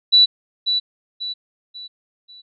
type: tone with echo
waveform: sine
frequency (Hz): 3951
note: B7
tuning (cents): 0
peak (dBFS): -8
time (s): 0.12-0.26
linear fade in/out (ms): 20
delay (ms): 540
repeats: 4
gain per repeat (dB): -8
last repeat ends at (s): 2.42
effects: none